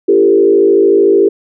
sine tone with frequency modulation, 395.5 Hz, G4, 15 cents sharp, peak -5 dBFS, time 0.08-1.29 s, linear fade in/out 10 ms, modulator 53.4 Hz, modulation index 1.1, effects none

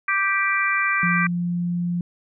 harmonic tone, 392 Hz, G4, in tune, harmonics 3 / 4 / 5 / 6, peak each -24 / -24 / -24 / -24 dBFS, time 0.08-1.27 s, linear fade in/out 5 ms
sine tone, 174.61 Hz, F3, in tune, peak -21 dBFS, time 1.03-2.01 s, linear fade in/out 2 ms
effects none

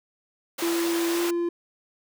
pink high-pass noise, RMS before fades -32 dBFS, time 0.58-1.31 s, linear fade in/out 10 ms, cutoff 560 Hz, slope 12 dB/octave
triangle tone with pitch glide, 337.4 to 343.9 Hz, E4 to F4, +40 to -27 cents, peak -21 dBFS, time 0.62-1.49 s, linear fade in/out 5 ms, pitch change +33 cents, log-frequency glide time 1.1-1.2 s
effects none

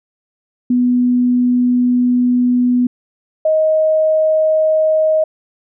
sine tone pair in turn, 246.9 / 627.4 Hz, B3 / D#5, 0 / +14 cents, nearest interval octave + major third, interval 1614 cents, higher second, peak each -10 dBFS, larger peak neither, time 0.7-2.87 / 3.45-5.24 s, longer first, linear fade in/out 5 ms, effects none

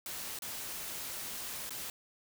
white noise with dropouts, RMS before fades -41 dBFS, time 0.06-1.9 s, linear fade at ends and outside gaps 1 ms, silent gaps 0.389-0.421 / 1.694-1.706 s, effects none

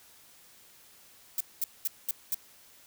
violet noise bursts, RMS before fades -29 dBFS, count 5, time 1.38-2.345 s, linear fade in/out 2 ms, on 25 ms, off 210 ms, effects white hiss -57 dBFS RMS until 2.86 s

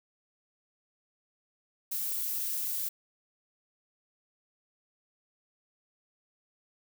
violet noise, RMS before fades -33 dBFS, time 1.91-2.89 s, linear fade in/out 10 ms, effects none

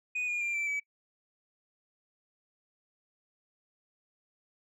sine tone with pitch steps, 2481 / 2431 / 2383 / 2335 / 2288 Hz, D#7 / D#7 / D7 / D7 / D7, -6 / -41 / +25 / -11 / -46 cents, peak -27 dBFS, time 0.15-0.8 s, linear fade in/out 10 ms, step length 130 ms, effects noise-tail reverb RT60 0.1 s tail -22 dB re dry + tanh soft clip ceiling -29 dBFS

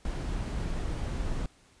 brown noise, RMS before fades -32 dBFS, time 0.05-1.46 s, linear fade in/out 2 ms, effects pink hiss -61 dBFS RMS until 1.8 s + resampled to 22050 Hz

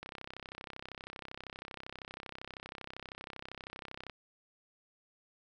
click train, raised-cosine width 0.3 ms, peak -27 dBFS, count 134, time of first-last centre 0.03-4.097 s, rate 32.7 Hz, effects none

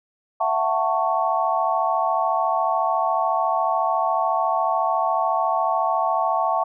sine chord, F# minor seventh, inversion third, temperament just, 666 / 740 / 888 / 1110 Hz, E5 / F#5 / A5 / C#6, +18 / 0 / +16 / +2 cents, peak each -24 dBFS, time 0.4-6.64 s, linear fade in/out 10 ms, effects none

